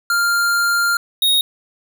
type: tone pair in turn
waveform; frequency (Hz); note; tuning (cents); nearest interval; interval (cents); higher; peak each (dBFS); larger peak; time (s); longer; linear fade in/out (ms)
square; 1396.9 / 3749; F6 / A#7; 0 / +9; octave + perfect fourth; 1709; second; -15 / -13; second; 0.1-0.97 / 1.22-1.41; first; 2
effects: none